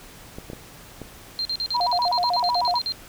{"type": "clicks", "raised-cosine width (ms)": 2, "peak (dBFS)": -21, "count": 4, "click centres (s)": [0.385, 0.501, 0.533, 1.017]}
{"type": "tone bursts", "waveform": "sine", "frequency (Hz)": 4172, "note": "C8", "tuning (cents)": -6, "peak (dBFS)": -23, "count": 15, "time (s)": [1.39, 2.921], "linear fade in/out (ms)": 0, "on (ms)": 61, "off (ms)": 44}
{"type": "tone with vibrato", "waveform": "sine", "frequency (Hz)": 830.6, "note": "G#5", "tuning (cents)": 0, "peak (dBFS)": -20, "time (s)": [1.74, 2.79], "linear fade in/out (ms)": 10, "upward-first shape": "square", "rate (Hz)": 8, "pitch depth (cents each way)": 270}
{"effects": ["pink hiss -45 dBFS RMS until 3.08 s"]}